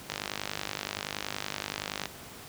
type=click train; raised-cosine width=0.2 ms; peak=-14 dBFS; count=100; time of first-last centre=0.1-2.057 s; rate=50.6 Hz; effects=pink hiss -46 dBFS RMS until 2.48 s + high-pass 80 Hz 12 dB/octave